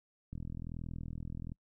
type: click train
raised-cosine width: 5 ms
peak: -30 dBFS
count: 50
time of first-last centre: 0.33-1.519 s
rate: 41.2 Hz
effects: noise-tail reverb RT60 0.1 s tail -26 dB re dry